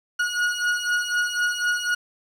40% pulse beating tone pair, 1446 / 1450 Hz, F#6 / F#6, -40 / -35 cents, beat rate 4 Hz, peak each -25 / -23 dBFS, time 0.19-1.95 s, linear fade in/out 10 ms, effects low-pass 8000 Hz 12 dB/octave + 8-bit

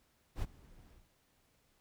brown noise with ADSR envelope, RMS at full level -35 dBFS, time 0.35-1.08 s, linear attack 72 ms, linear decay 34 ms, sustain -23 dB, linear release 160 ms, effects pink hiss -73 dBFS RMS until 1.8 s

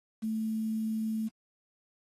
sine tone with quantisation, 220 Hz, A3, in tune, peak -29 dBFS, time 0.22-1.29 s, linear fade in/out 20 ms, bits 9, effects AAC 32 kbps

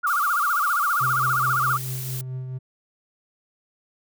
sine tone with vibrato, 1286 Hz, E6, 43 cents flat, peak -19 dBFS, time 0.03-1.78 s, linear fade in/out 20 ms, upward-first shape sine, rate 15 Hz, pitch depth 210 cents each way
blue noise, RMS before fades -34 dBFS, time 0.07-2.21 s, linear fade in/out 0 ms
triangle tone with tremolo, 129 Hz, C3, 24 cents flat, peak -25 dBFS, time 1-2.59 s, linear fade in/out 20 ms, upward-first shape triangle, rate 4.6 Hz, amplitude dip 40%
effects none

